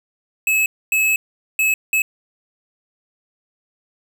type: tone bursts at uneven times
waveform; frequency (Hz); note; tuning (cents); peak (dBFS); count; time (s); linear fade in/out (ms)
square; 2587; E7; -33; -15; 4; 0.47-0.66 / 0.92-1.16 / 1.59-1.74 / 1.93-2.02; 2
effects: none